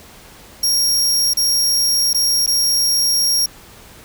sawtooth tone with dropouts, 5588 Hz, F8, in tune, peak -11 dBFS, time 0.63-3.46 s, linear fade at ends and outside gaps 5 ms, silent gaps 1.336-1.37 / 2.132-2.145 / 2.463-2.475 s, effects pink hiss -42 dBFS RMS until 4.04 s

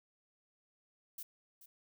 violet noise with echo, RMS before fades -45 dBFS, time 1.18-1.23 s, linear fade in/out 5 ms, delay 430 ms, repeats 1, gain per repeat -13 dB, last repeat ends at 1.66 s, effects none

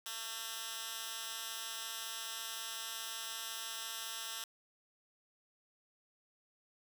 10% pulse tone with high-pass filter, 225.5 Hz, A3, 43 cents sharp, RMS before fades -43 dBFS, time 0.06-4.44 s, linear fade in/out 2 ms, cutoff 2700 Hz, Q 0.64, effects none

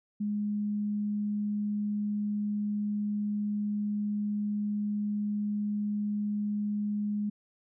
sine tone, 207.7 Hz, G#3, in tune, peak -28 dBFS, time 0.2-7.3 s, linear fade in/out 10 ms, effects none

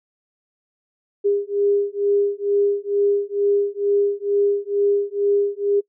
sine beating tone pair, 403.7 / 405.9 Hz, G#4 / G#4, -49 / -40 cents, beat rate 2.2 Hz, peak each -20 dBFS, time 1.24-5.81 s, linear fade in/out 20 ms, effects noise-tail reverb RT60 0.1 s tail -23 dB re dry

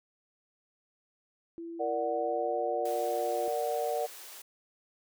sine tone with pitch glide, 335 to 350.8 Hz, E4 to F4, +28 to +8 cents, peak -38 dBFS, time 1.58-3.48 s, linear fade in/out 0 ms, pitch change +80 cents, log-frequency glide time 2.18-2.57 s
sine chord, Bb augmented, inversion none, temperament equal, 466.2 / 587.3 / 740 Hz, Bb4 / D5 / F#5, 0 / 0 / 0 cents, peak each -33 dBFS, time 1.79-4.07 s, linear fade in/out 20 ms
white high-pass noise, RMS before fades -47 dBFS, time 2.85-4.42 s, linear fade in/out 5 ms, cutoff 340 Hz, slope 48 dB/octave
effects none

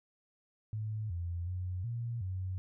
sine tone with pitch steps, 108 / 86.3 / 91.1 / 117.6 / 93.2 Hz, A2 / F2 / F#2 / A#2 / F#2, -32 / -20 / -26 / +16 / +13 cents, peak -34 dBFS, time 0.73-2.58 s, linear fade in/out 0 ms, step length 370 ms, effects none

